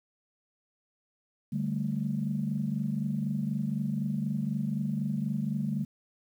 sine chord, D suspended fourth, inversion none, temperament equal, 146.83 / 196 / 220 Hz, D3 / G3 / A3, 0 / 0 / 0 cents, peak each -32 dBFS, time 1.52-5.85 s, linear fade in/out 10 ms, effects tanh soft clip ceiling -18 dBFS + 10-bit

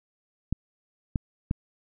clicks, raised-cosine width 5 ms, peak -13 dBFS, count 3, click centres 0.526 / 1.158 / 1.511 s, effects none

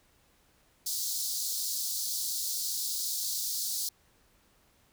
pink high-pass noise, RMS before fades -33 dBFS, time 0.86-3.89 s, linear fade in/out 5 ms, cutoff 4100 Hz, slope 48 dB/octave, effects pink hiss -66 dBFS RMS until 4.92 s

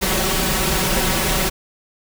pink noise with comb filter, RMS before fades -19 dBFS, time 0.01-1.5 s, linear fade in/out 20 ms, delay 5.3 ms, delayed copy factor +1, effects none

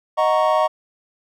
triangle chord, D# minor seventh, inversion none, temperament equal, 622.3 / 740 / 932.3 / 1108.7 Hz, D#5 / F#5 / A#5 / C#6, 0 / 0 / 0 / 0 cents, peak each -16 / -20 / -20 / -19 dBFS, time 0.17-0.68 s, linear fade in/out 20 ms, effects none

